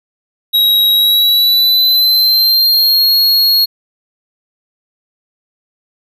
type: tone with pitch glide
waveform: square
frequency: 3833 to 4302 Hz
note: A#7 to C8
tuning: +47 to +47 cents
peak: -8 dBFS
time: 0.53-3.66 s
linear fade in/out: 20 ms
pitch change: +200 cents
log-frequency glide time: 0.92-3.16 s
effects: none